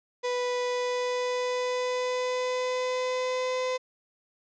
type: tone with pitch glide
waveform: 35% pulse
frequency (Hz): 493.9 to 509.5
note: B4 to C5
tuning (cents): 0 to -46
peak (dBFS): -25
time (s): 0.23-3.78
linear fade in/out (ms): 20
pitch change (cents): +54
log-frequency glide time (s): 0.65-3.59
effects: resampled to 16000 Hz